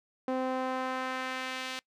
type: tone with band-pass filter sweep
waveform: sawtooth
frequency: 258.7 Hz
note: C4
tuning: 19 cents flat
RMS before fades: -34 dBFS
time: 0.28-1.79 s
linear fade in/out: 0 ms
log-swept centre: 530 to 3400 Hz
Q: 0.98
effects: noise-tail reverb RT60 0.1 s tail -24 dB re dry